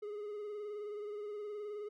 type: tone with vibrato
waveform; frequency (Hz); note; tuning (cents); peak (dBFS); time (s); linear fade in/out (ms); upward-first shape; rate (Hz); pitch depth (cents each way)
triangle; 416.9; G#4; +7; -38; 0.02-1.89; 10; sine; 19; 37
effects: none